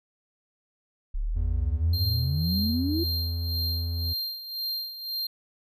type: exponential sweep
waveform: sine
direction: up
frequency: 32.7 to 348.4 Hz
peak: -25 dBFS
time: 1.14-3.04 s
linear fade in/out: 10 ms
type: tone with pitch glide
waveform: triangle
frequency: 82.41 to 84.19 Hz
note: E2 to E2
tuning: 0 to +37 cents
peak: -25 dBFS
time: 1.35-4.14 s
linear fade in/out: 20 ms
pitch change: +37 cents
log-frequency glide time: 1.66-2.34 s
type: tone with tremolo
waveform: square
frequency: 4186 Hz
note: C8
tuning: in tune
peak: -28 dBFS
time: 1.93-5.27 s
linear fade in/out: 5 ms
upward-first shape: sine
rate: 1.9 Hz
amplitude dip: 70%
effects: none